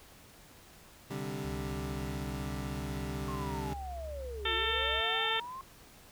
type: chord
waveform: 25% pulse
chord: C suspended second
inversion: none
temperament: equal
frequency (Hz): 130.81 / 146.83 / 196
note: C3 / D3 / G3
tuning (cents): 0 / 0 / 0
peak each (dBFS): -37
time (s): 1.1-3.74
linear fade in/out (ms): 10
type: tone with vibrato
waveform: sine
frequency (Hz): 67.7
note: C#2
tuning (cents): -40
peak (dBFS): -40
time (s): 1.44-5.01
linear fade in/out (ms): 10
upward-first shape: square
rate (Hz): 3.1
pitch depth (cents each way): 40
type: linear two-way sweep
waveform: sine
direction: down then up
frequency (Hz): 1088 to 342.7 to 1080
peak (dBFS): -40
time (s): 3.28-5.61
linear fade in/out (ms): 0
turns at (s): 4.54
type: harmonic tone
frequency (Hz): 447.3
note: A4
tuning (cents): +28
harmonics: 1 / 2 / 3 / 4 / 5 / 6 / 7 / 8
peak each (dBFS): -39 / -40 / -37 / -36 / -41 / -39 / -36 / -35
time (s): 4.45-5.4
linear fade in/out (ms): 5
effects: pink hiss -56 dBFS RMS until 6.11 s